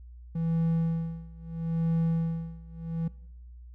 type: tone with tremolo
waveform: triangle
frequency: 164.81 Hz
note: E3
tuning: in tune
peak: -21 dBFS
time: 0.35-3.08 s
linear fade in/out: 5 ms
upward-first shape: sine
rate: 0.76 Hz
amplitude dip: 95%
effects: noise-tail reverb RT60 0.9 s tail -21 dB re dry + added 60 Hz sine -44 dBFS peak until 3.74 s